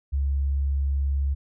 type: tone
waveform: sine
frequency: 69.3 Hz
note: C#2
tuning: in tune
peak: -21 dBFS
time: 0.12-1.35 s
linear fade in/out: 20 ms
effects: none